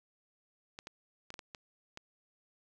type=clicks; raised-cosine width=0.2 ms; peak=-27 dBFS; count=7; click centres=0.789 / 0.871 / 1.304 / 1.341 / 1.392 / 1.548 / 1.974 s; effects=none